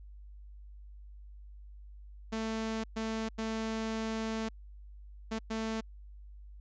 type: tone bursts at uneven times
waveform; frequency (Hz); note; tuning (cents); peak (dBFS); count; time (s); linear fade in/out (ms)
sawtooth; 222.1; A3; +16; -29; 5; 2.32-2.84 / 2.96-3.29 / 3.38-4.49 / 5.31-5.39 / 5.5-5.81; 10
effects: added 50 Hz sine -47 dBFS peak until 6.6 s + resampled to 16000 Hz